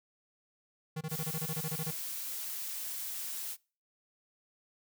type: tone bursts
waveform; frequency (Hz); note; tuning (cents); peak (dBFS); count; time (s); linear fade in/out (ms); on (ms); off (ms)
square; 157.2; D#3; +18; -35; 13; 0.96-1.911; 10; 51; 24
type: noise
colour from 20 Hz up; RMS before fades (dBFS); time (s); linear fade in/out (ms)
blue; -39; 1.08-3.57; 50
effects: noise-tail reverb RT60 0.4 s tail -26 dB re dry